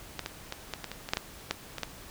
clicks, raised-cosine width 0.2 ms, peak -15 / -16 / -17 / -15 / -18 / -20 / -19 / -8 / -11 / -10 / -18 / -13 dBFS, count 12, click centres 0.193 / 0.261 / 0.524 / 0.737 / 0.843 / 0.916 / 1.089 / 1.135 / 1.171 / 1.51 / 1.783 / 1.833 s, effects pink hiss -48 dBFS RMS until 2.1 s

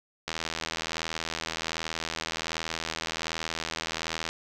click train, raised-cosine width 0.2 ms, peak -13 dBFS, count 327, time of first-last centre 0.28-4.29 s, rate 81.3 Hz, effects none

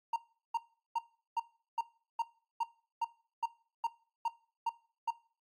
triangle tone bursts, 925 Hz, A#5, 14 cents flat, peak -27 dBFS, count 13, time 0.13-5.106 s, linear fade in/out 5 ms, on 32 ms, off 380 ms, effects noise-tail reverb RT60 0.4 s tail -19 dB re dry + AAC 64 kbps

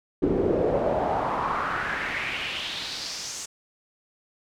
brown noise with band-pass filter sweep, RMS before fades -27 dBFS, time 0.22-3.46 s, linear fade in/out 10 ms, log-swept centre 330 to 7100 Hz, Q 3.2, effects none

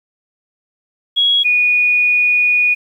sine tone pair in turn, 3322 / 2460 Hz, G#7 / D#7, 0 / -20 cents, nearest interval perfect fourth, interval 520 cents, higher first, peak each -10 dBFS, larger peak neither, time 1.16-1.44 / 1.44-2.75 s, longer second, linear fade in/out 20 ms, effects 8-bit

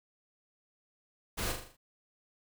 pink noise with echo, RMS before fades -35 dBFS, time 1.37-1.53 s, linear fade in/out 20 ms, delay 40 ms, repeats 6, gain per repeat -5 dB, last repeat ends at 1.77 s, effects none

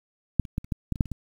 clicks, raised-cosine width 5 ms, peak -7 / -27 / -14 / -30 / -14 / -13 / -25 / -6 / -28 / -19 dBFS, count 10, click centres 0.397 / 0.452 / 0.581 / 0.645 / 0.722 / 0.923 / 0.958 / 1.008 / 1.057 / 1.117 s, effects 8-bit

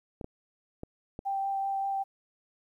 clicks, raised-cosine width 2 ms, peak -25 dBFS, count 4, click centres 0.212 / 0.244 / 0.834 / 1.191 s
sine tone with vibrato, 784 Hz, G5, in tune, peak -28 dBFS, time 1.25-2.04 s, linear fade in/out 20 ms, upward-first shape sine, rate 5.2 Hz, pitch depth 9 cents each way
effects 11-bit

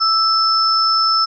sine tone pair together, 1318.5 / 5270 Hz, E6 / E8, 0 / -1 cents, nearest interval 2 octaves, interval 2399 cents, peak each -15 dBFS, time 0-1.26 s, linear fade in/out 20 ms, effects none

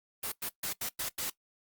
white noise bursts at uneven times, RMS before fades -35 dBFS, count 6, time 0.23-0.32 / 0.42-0.49 / 0.63-0.73 / 0.81-0.89 / 0.99-1.09 / 1.18-1.3 s, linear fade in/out 5 ms, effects noise-tail reverb RT60 0.1 s tail -19 dB re dry + Opus 32 kbps

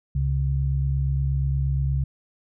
sine tone pair together, 68.4 / 136.88 Hz, C#2 / C#3, -23 / -22 cents, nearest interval octave, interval 1201 cents, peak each -23 dBFS, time 0.15-2.04 s, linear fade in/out 5 ms, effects none

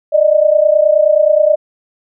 sine tone pair together, 593 / 622.5 Hz, D5 / D#5, +17 / +1 cents, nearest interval minor second, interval 84 cents, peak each -10 dBFS, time 0.12-1.56 s, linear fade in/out 20 ms, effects none

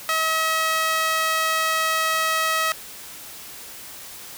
sawtooth tone with high-pass filter, 640 Hz, D#5, 49 cents sharp, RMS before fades -22 dBFS, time 0.09-2.72 s, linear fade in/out 0 ms, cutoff 1300 Hz, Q 1.4, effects white hiss -39 dBFS RMS until 4.37 s

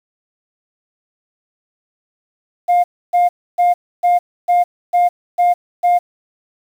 sine tone bursts, 707 Hz, F5, 21 cents sharp, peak -7 dBFS, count 8, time 2.68-5.99 s, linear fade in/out 20 ms, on 160 ms, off 290 ms, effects tanh soft clip ceiling -8 dBFS + 7-bit

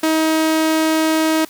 sawtooth tone, 317.1 Hz, D#4, 33 cents sharp, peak -10 dBFS, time 0.03-1.45 s, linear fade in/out 5 ms, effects white hiss -43 dBFS RMS until 1.49 s

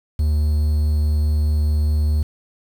triangle tone with quantisation, 75.4 Hz, D2, 46 cents sharp, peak -13 dBFS, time 0.19-2.23 s, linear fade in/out 5 ms, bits 7, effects none

